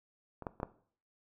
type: clicks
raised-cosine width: 1 ms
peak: -29 / -22 / -26 / -19 dBFS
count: 4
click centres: 0.423 / 0.468 / 0.601 / 0.631 s
effects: noise-tail reverb RT60 0.5 s tail -17 dB re dry